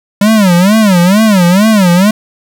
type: tone with vibrato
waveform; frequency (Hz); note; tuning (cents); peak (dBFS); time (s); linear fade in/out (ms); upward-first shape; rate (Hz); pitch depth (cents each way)
square; 195.9; G3; -1; -5; 0.21-2.11; 5; sine; 2.2; 220
effects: none